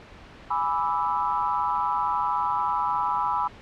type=chord; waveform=sine; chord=E dominant seventh; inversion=first; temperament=equal; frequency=830.6 / 987.8 / 1174.7 / 1318.5 Hz; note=G#5 / B5 / D6 / E6; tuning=0 / 0 / 0 / 0 cents; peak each=-29 / -25 / -31 / -30 dBFS; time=0.5-3.48 s; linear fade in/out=10 ms; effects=pink hiss -46 dBFS RMS until 3.61 s + low-pass 3000 Hz 12 dB/octave